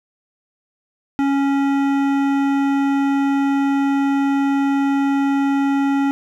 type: tone with hard clipping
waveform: triangle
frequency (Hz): 277.2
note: C#4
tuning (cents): 0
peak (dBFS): -17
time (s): 1.19-6.11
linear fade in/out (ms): 0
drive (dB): 18
effects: none